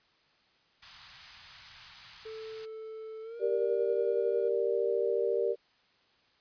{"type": "band-stop noise", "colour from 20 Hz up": "white", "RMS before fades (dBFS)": -47, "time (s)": [0.82, 2.66], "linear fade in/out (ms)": 10, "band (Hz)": [150, 910], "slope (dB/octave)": 24}
{"type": "tone with pitch glide", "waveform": "triangle", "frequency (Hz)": [440, 477.1], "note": ["A4", "A#4"], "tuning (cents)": [0, 40], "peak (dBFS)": -38, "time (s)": [2.25, 4.49], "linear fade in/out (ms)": 10, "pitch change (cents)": 140, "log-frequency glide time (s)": [3.22, 3.41]}
{"type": "chord", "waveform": "sine", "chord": "G minor", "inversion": "none", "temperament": "equal", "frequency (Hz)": [392, 466.2, 587.3], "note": ["G4", "Bb4", "D5"], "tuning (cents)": [0, 0, 0], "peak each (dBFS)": [-31, -29, -34], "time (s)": [3.39, 5.56], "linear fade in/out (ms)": 50}
{"effects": ["white hiss -67 dBFS RMS until 6.4 s", "resampled to 11025 Hz"]}